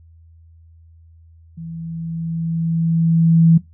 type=tone with level ramp; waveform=sine; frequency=164.81 Hz; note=E3; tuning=in tune; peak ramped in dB=-29 to -7 dBFS; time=1.57-3.58 s; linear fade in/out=10 ms; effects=noise-tail reverb RT60 0.2 s tail -19 dB re dry + added 82 Hz sine -44 dBFS peak until 3.73 s